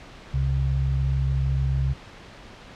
sine tone pair together, 67 / 133.89 Hz, C2 / C3, +42 / +40 cents, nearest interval octave, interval 1198 cents, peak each -23 dBFS, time 0.33-1.94 s, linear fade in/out 20 ms, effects pink hiss -44 dBFS RMS until 2.75 s + low-pass 4000 Hz 12 dB/octave

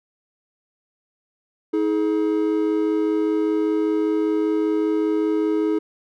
triangle tone pair together, 318 / 423.1 Hz, D#4 / G#4, +38 / +32 cents, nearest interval perfect fourth, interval 494 cents, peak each -18 / -20 dBFS, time 1.73-5.79 s, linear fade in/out 10 ms, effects none

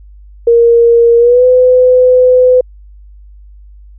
sine tone with pitch glide, 468.1 to 504.6 Hz, A#4 to B4, +7 to +37 cents, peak -3 dBFS, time 0.47-2.61 s, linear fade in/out 5 ms, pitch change +130 cents, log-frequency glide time 1.18-1.45 s, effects added 50 Hz sine -33 dBFS peak until 3.98 s

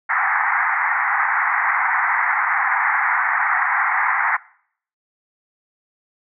white band-pass noise, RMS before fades -19 dBFS, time 0.09-4.37 s, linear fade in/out 10 ms, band 760 to 2100 Hz, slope 96 dB/octave, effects noise-tail reverb RT60 0.6 s tail -22 dB re dry

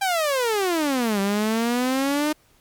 sawtooth exponential two-way sweep, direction down then up, 804 to 194.8 to 307.8 Hz, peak -16 dBFS, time 0.01-2.33 s, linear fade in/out 10 ms, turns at 1.2 s, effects pink hiss -59 dBFS RMS until 2.6 s + MP3 96 kbps

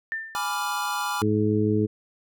sine tone with exponential decay, 1790 Hz, A6, 29 cents sharp, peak -24 dBFS, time 0.12-0.58 s, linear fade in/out 0 ms, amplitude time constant 100 ms
square chord, G# diminished seventh, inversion none, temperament equal, 830.6 / 987.8 / 1174.7 / 1396.9 Hz, G#5 / B5 / D6 / F6, 0 / 0 / 0 / 0 cents, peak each -32 dBFS, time 0.35-1.22 s, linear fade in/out 0 ms
harmonic tone, 106.3 Hz, G#2, 41 cents sharp, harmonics 1 / 2 / 3 / 4, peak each -25 / -25 / -25 / -25 dBFS, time 1.21-1.87 s, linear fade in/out 20 ms
effects none

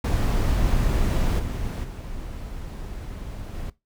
brown noise with level steps, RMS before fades -21 / -28 / -34 / -32 dBFS, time 0.04-3.7 s, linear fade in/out 5 ms, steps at 1.38 / 1.83 / 3.53 s, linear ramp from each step 20 ms, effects noise-tail reverb RT60 0.2 s tail -19 dB re dry

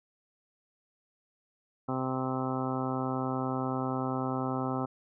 harmonic tone, 130.3 Hz, C3, 7 cents flat, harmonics 1 / 2 / 3 / 4 / 5 / 6 / 7 / 8 / 9 / 10, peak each -36 / -33 / -39 / -40 / -42 / -38 / -44 / -41 / -45 / -40 dBFS, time 1.88-4.86 s, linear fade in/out 10 ms, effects none

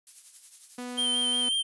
violet noise with tremolo, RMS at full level -42 dBFS, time 0.07-1.03 s, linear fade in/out 0 ms, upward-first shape triangle, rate 11 Hz, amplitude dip 60%
sawtooth tone, 246.9 Hz, B3, in tune, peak -31 dBFS, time 0.78-1.49 s, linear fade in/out 5 ms
square tone with vibrato, 3136 Hz, G7, in tune, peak -25 dBFS, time 0.97-1.63 s, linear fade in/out 20 ms, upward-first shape sine, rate 5.5 Hz, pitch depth 29 cents each way
effects resampled to 24000 Hz

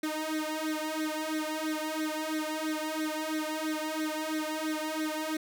sawtooth tone with flanger, 311.1 Hz, D#4, in tune, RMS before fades -33 dBFS, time 0.03-5.37 s, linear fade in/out 5 ms, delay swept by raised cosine 0.5 to 2.2 ms, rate 3 Hz, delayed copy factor +1, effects none

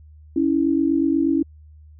sine tone pair together, 278.7 / 327 Hz, C#4 / E4, +9 / -14 cents, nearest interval minor third, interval 277 cents, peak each -19 dBFS, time 0.36-1.43 s, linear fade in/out 5 ms, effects added 76 Hz sine -43 dBFS peak until 1.99 s

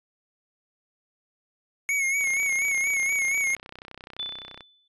square tone with vibrato, 2199 Hz, C#7, 14 cents flat, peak -23 dBFS, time 1.89-3.55 s, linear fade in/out 0 ms, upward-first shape sine, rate 4.2 Hz, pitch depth 57 cents each way
click train, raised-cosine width 0.3 ms, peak -25 dBFS, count 77, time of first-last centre 2.21-4.607 s, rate 31.7 Hz
sine tone with exponential decay, 3500 Hz, A7, 10 cents flat, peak -27 dBFS, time 4.19-4.88 s, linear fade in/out 5 ms, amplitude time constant 150 ms
effects resampled to 24000 Hz

